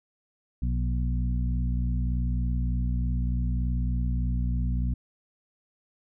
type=harmonic tone with a mistuned harmonic; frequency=60.7 Hz; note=B1; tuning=29 cents flat; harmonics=1 / 2 / 3 / 4; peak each=-25 / -31 / -35 / -37 dBFS; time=0.62-4.94 s; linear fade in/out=5 ms; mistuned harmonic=2; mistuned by=+37 cents; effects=none